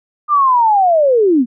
sine linear sweep, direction down, 1215 to 223.6 Hz, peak -8 dBFS, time 0.28-1.46 s, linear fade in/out 50 ms, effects none

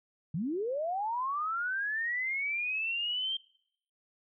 sine linear sweep, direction up, 140.7 to 3182 Hz, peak -30 dBFS, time 0.34-3.37 s, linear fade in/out 5 ms, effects noise-tail reverb RT60 0.7 s tail -24 dB re dry

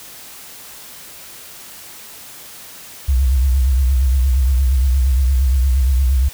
sine tone with vibrato, 65.2 Hz, C2, 5 cents flat, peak -11 dBFS, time 3.08-6.29 s, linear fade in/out 10 ms, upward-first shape triangle, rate 8.6 Hz, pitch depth 140 cents each way, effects white hiss -37 dBFS RMS until 6.33 s

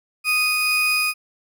35% pulse tone pair together, 1244.5 / 2487 Hz, D#6 / D#7, 0 / -1 cents, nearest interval octave, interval 1199 cents, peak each -26 / -16 dBFS, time 0.24-1.14 s, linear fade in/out 50 ms, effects none

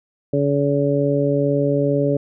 harmonic tone, 142.2 Hz, C#3, 45 cents sharp, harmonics 1 / 2 / 3 / 4, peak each -21 / -21 / -21 / -21 dBFS, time 0.33-2.17 s, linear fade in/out 5 ms, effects none

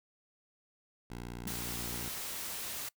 10% pulse tone, 59.4 Hz, A#1, 33 cents sharp, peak -33 dBFS, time 1.1-2.09 s, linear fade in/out 5 ms
sine tone with exponential decay, 204.3 Hz, G#3, 28 cents flat, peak -36 dBFS, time 1.46-1.6 s, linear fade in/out 0 ms, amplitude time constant 29 ms
white noise, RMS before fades -40 dBFS, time 1.47-2.89 s, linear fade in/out 5 ms
effects noise-tail reverb RT60 0.1 s tail -23 dB re dry

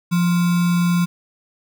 sine tone with sample-and-hold, 174.61 Hz, F3, in tune, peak -14 dBFS, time 0.11-1.06 s, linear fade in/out 20 ms, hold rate 1225 Hz, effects none

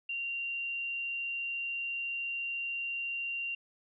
sine tone, 2767 Hz, F7, 17 cents flat, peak -33 dBFS, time 0.09-3.55 s, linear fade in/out 5 ms, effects none

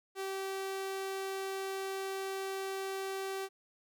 sawtooth tone, 386.4 Hz, G4, 25 cents flat, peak -32 dBFS, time 0.15-3.49 s, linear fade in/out 50 ms, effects none

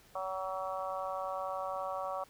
harmonic tone, 188.8 Hz, F#3, 35 cents sharp, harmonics 3 / 4 / 5 / 6 / 7, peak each -39 / -40 / -44 / -40 / -46 dBFS, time 0.15-2.24 s, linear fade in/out 5 ms, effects pink hiss -61 dBFS RMS until 2.29 s

